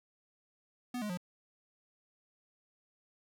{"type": "tone with pitch steps", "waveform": "square", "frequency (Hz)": [246.9, 210, 178.67], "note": ["B3", "G#3", "F3"], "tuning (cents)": [0, 19, 40], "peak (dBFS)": -36, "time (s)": [0.94, 1.174], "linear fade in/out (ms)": 5, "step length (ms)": 78, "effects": []}